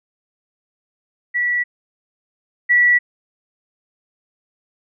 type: tone pair in turn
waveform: sine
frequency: 1947 / 1947 Hz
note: B6 / B6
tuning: -25 / -25 cents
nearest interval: unison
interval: 0 cents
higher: neither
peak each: -16 / -10 dBFS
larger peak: second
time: 1.34-1.64 / 2.69-2.99 s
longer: neither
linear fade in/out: 20 ms
effects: none